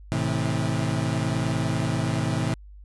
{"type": "chord", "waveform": "30% pulse", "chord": "A minor", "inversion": "none", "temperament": "equal with one note detuned", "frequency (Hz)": [110, 130.81, 160.58], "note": ["A2", "C3", "E3"], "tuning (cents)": [0, 0, -45], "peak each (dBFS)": -25, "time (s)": [0.12, 2.54], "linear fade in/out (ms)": 0, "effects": ["added 50 Hz sine -42 dBFS peak until 2.84 s", "resampled to 24000 Hz"]}